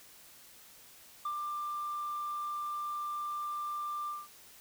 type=tone with ADSR envelope; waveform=sine; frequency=1187 Hz; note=D6; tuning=18 cents sharp; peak=-29 dBFS; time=1.25-4.28 s; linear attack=6 ms; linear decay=67 ms; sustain=-4 dB; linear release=200 ms; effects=tanh soft clip ceiling -31 dBFS + white hiss -56 dBFS RMS until 4.6 s